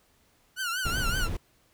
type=tone with vibrato; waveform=sawtooth; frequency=1446 Hz; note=F#6; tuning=40 cents flat; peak=-25 dBFS; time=0.56-1.29 s; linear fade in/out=50 ms; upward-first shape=triangle; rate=5.3 Hz; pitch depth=140 cents each way
type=noise; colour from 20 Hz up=brown; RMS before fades=-30 dBFS; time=0.85-1.37 s; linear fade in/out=5 ms
effects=pink hiss -65 dBFS RMS until 1.73 s